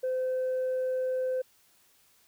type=tone; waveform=sine; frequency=514 Hz; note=C5; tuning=31 cents flat; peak=-25 dBFS; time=0.03-1.42 s; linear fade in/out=10 ms; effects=tanh soft clip ceiling -25 dBFS + white hiss -64 dBFS RMS until 2.27 s